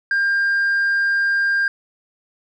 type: tone with tanh clipping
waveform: sine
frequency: 1600 Hz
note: G6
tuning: 35 cents sharp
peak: -16 dBFS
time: 0.11-1.68 s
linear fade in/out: 2 ms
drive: 1 dB
effects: none